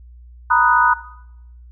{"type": "chord", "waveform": "sine", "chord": "B major seventh", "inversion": "third", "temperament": "equal", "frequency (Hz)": [932.3, 987.8, 1244.5, 1480], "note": ["A#5", "B5", "D#6", "F#6"], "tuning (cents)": [0, 0, 0, 0], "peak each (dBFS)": -17, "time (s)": [0.5, 0.94], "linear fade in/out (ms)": 10, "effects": ["noise-tail reverb RT60 0.8 s tail -17 dB re dry", "added 60 Hz sine -39 dBFS peak until 1.71 s"]}